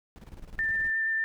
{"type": "noise with tremolo", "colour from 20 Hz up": "brown", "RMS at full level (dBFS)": -42, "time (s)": [0.16, 0.9], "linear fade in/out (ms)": 0, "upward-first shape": "square", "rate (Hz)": 19, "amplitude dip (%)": 70}
{"type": "tone with vibrato", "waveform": "sine", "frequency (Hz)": 1787, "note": "A6", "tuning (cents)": 26, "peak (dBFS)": -25, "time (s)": [0.59, 1.24], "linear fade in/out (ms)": 0, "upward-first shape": "sine", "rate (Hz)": 8.4, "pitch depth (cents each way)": 10}
{"effects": []}